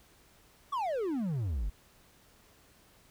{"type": "exponential sweep", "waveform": "triangle", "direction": "down", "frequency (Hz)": [1174.7, 43.57], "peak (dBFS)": -28, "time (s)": [0.72, 1.7], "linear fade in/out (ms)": 10, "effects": ["pink hiss -62 dBFS RMS until 3.1 s"]}